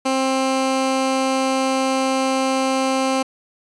15% pulse tone, 264.5 Hz, C4, 19 cents sharp, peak -11 dBFS, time 0.05-3.23 s, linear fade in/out 10 ms, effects resampled to 22050 Hz

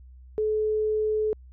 sine tone, 430 Hz, A4, 40 cents flat, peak -22 dBFS, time 0.38-1.33 s, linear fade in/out 0 ms, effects added 63 Hz sine -45 dBFS peak until 1.52 s

